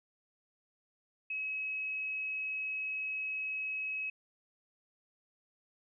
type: tone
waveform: sine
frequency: 2561 Hz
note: D#7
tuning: 49 cents sharp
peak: -34 dBFS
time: 1.3-4.1 s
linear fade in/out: 5 ms
effects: none